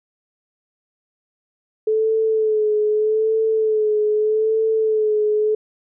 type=tone with vibrato; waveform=sine; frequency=432.9 Hz; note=A4; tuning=28 cents flat; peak=-15 dBFS; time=1.87-5.55 s; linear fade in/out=5 ms; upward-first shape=sine; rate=0.81 Hz; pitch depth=38 cents each way; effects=none